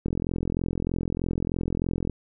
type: click train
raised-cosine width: 3 ms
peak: -14 dBFS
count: 89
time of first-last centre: 0.06-2.097 s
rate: 43.2 Hz
effects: none